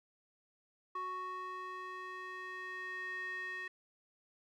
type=tone with band-pass filter sweep; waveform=square; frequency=370 Hz; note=F#4; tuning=in tune; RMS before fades=-43 dBFS; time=0.95-3.68 s; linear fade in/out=5 ms; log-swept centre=1200 to 2000 Hz; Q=5.6; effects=none